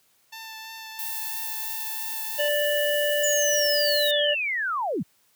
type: tone with vibrato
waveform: 10% pulse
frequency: 888 Hz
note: A5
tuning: 16 cents sharp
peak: -29 dBFS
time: 0.32-2.49 s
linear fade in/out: 10 ms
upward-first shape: triangle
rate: 3 Hz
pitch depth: 16 cents each way
type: noise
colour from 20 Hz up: violet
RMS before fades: -32 dBFS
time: 0.99-4.11 s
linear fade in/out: 0 ms
type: harmonic tone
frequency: 587.3 Hz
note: D5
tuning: in tune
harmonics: 1 / 3 / 5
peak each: -23 / -28 / -30 dBFS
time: 2.38-4.35 s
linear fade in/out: 20 ms
type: linear sweep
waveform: sine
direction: down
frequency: 7040 to 120.7 Hz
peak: -24 dBFS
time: 3.23-5.03 s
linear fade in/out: 10 ms
effects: white hiss -64 dBFS RMS until 5.35 s + high-pass 80 Hz 12 dB/octave